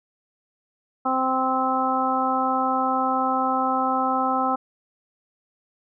harmonic tone, 260.6 Hz, C4, 7 cents flat, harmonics 1 / 2 / 3 / 4 / 5, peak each -27 / -30 / -24 / -27 / -25 dBFS, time 1.05-4.56 s, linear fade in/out 10 ms, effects none

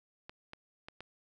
clicks, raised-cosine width 0.3 ms, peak -29 dBFS, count 4, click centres 0.295 / 0.534 / 0.885 / 1.006 s, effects none

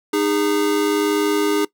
square tone pair together, 307.3 / 408.4 Hz, D#4 / G#4, -21 / -29 cents, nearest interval perfect fourth, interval 492 cents, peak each -20 dBFS, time 0.13-1.65 s, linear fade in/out 5 ms, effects noise-tail reverb RT60 0.1 s tail -20 dB re dry

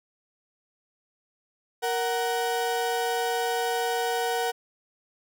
35% pulse tone pair together, 467.8 / 746 Hz, A#4 / F#5, +6 / +14 cents, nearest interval minor sixth, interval 808 cents, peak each -26 dBFS, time 1.82-4.52 s, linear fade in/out 20 ms, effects none

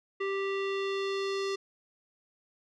square tone with low-pass filter sweep, 392 Hz, G4, in tune, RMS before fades -32 dBFS, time 0.2-1.56 s, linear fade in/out 10 ms, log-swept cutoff 2400 to 5100 Hz, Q 2, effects none

